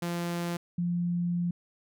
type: tone pair in turn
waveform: sawtooth / sine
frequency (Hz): 172.4 / 174.2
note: F3 / F3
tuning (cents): -22 / -4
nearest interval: unison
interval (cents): 18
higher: second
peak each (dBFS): -26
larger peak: neither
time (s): 0.02-0.57 / 0.78-1.51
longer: second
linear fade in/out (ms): 5
effects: none